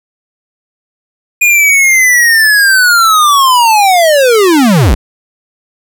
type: linear sweep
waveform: square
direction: down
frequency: 2455 to 39.32 Hz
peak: -5 dBFS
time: 1.41-4.95 s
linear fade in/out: 10 ms
effects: none